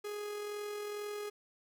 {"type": "tone with amplitude modulation", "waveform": "45% pulse", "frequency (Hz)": 415.3, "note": "G#4", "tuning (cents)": 0, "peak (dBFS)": -37, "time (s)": [0.04, 1.3], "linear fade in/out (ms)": 10, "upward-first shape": "sine", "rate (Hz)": 42.2, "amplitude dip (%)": 30, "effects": []}